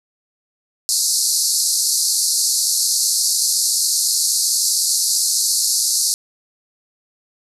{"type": "band-pass noise", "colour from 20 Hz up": "pink", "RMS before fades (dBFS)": -18, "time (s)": [0.89, 6.14], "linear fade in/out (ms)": 0, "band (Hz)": [4200, 12000], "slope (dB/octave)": 96, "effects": []}